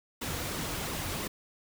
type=noise with flanger; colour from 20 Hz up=pink; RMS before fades=-35 dBFS; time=0.21-1.28 s; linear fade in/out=10 ms; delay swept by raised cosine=1.2 to 5.2 ms; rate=2.9 Hz; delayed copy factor=-0.55; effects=none